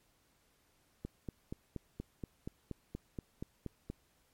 click train, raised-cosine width 3 ms, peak -27 dBFS, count 13, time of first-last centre 1.05-3.9 s, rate 4.21 Hz, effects pink hiss -72 dBFS RMS until 4.33 s + MP3 64 kbps

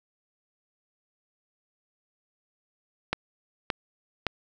clicks, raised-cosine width 0.3 ms, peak -9 dBFS, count 3, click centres 3.13 / 3.702 / 4.267 s, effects none

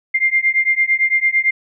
sine beating tone pair, 2100 / 2108.9 Hz, C7 / C7, +6 / +13 cents, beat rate 8.9 Hz, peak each -16 dBFS, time 0.14-1.51 s, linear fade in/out 10 ms, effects none

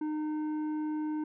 sine tone with tanh clipping, 306.1 Hz, D#4, 28 cents flat, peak -32 dBFS, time 0.01-1.24 s, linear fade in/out 5 ms, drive 8 dB, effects none

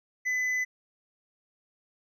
sine tone with hard clipping, 2008 Hz, B6, 28 cents sharp, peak -27 dBFS, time 0.25-0.65 s, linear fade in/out 20 ms, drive 4 dB, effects none

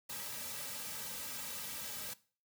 white noise with comb filter, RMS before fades -43 dBFS, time 0.09-2.14 s, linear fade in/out 10 ms, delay 2.8 ms, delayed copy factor -0.9, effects noise-tail reverb RT60 0.4 s tail -19 dB re dry

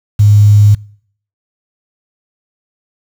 sine tone with quantisation, 103.7 Hz, G#2, 2 cents flat, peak -3 dBFS, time 0.19-0.75 s, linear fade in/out 10 ms, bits 5, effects noise-tail reverb RT60 0.6 s tail -25 dB re dry

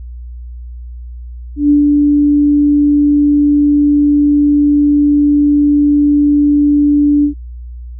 sine tone with ADSR envelope, 291.3 Hz, D4, 14 cents flat, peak -4 dBFS, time 1.56-7.34 s, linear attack 140 ms, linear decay 130 ms, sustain -2 dB, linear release 100 ms, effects noise-tail reverb RT60 0.1 s tail -26 dB re dry + added 60 Hz sine -25 dBFS peak until 7.99 s

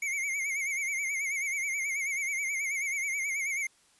square tone with vibrato, 2198 Hz, C#7, 15 cents flat, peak -30 dBFS, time 0.02-3.67 s, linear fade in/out 5 ms, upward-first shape sine, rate 9.3 Hz, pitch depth 88 cents each way, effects white hiss -64 dBFS RMS until 3.99 s + resampled to 24000 Hz

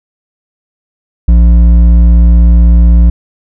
sine tone with hard clipping, 58 Hz, A#1, 8 cents flat, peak -3 dBFS, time 1.28-3.1 s, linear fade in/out 5 ms, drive 7 dB, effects none

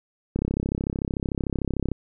click train, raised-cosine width 3 ms, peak -12 dBFS, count 53, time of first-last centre 0.36-1.917 s, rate 33.4 Hz, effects none

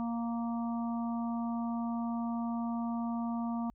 harmonic tone, 233.1 Hz, A#3, in tune, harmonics 1 / 3 / 4 / 5, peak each -32 / -42 / -44 / -46 dBFS, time 0-3.7 s, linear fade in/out 0 ms, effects added 50 Hz sine -61 dBFS peak until 3.74 s

